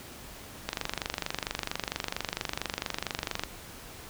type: click train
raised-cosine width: 0.2 ms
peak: -12 dBFS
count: 68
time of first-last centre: 0.69-3.436 s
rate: 24.4 Hz
effects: pink hiss -46 dBFS RMS until 4.09 s